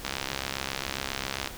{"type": "click train", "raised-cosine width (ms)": 0.2, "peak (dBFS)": -12, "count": 97, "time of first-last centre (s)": [0.05, 1.474], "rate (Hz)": 67.4, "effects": ["pink hiss -42 dBFS RMS until 1.57 s"]}